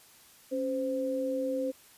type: tone pair together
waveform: sine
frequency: 274.4 / 518 Hz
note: C#4 / C5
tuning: -17 / -17 cents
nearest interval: major seventh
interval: 1100 cents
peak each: -33 / -30 dBFS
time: 0.51-1.72 s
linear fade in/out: 20 ms
effects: white hiss -57 dBFS RMS until 1.97 s + resampled to 32000 Hz